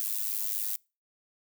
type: noise with amplitude modulation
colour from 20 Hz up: violet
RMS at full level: -28 dBFS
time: 0-0.76 s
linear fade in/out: 0 ms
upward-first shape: sine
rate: 104 Hz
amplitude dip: 85%
effects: noise-tail reverb RT60 0.3 s tail -25 dB re dry